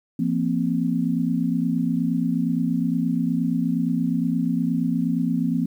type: chord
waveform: sine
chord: F suspended fourth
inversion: none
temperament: equal with one note detuned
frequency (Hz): 170.82 / 233.1 / 261.6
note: F3 / Bb3 / C4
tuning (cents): -38 / 0 / 0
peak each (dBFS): -24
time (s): 0.19-5.66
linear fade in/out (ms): 5
effects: 9-bit